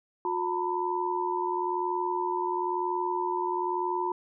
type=tone cluster; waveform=sine; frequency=359.2 / 906 / 987 Hz; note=F4 / A#5 / B5; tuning=+49 / -50 / -1 cents; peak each=-31 dBFS; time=0.25-4.12 s; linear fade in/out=2 ms; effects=none